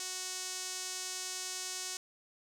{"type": "tone with band-pass filter", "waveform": "sawtooth", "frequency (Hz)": 370, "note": "F#4", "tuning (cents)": 0, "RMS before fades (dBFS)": -40, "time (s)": [0, 1.97], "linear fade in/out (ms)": 2, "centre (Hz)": 6600, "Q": 1.9, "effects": []}